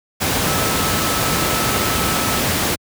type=tone in noise; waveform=sine; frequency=1303 Hz; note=E6; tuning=20 cents flat; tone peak=-26 dBFS; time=0.45-2.41 s; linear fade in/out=20 ms; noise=pink; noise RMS=-18 dBFS; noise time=0.2-2.76 s; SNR=-11 dB; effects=high-pass 80 Hz 12 dB/octave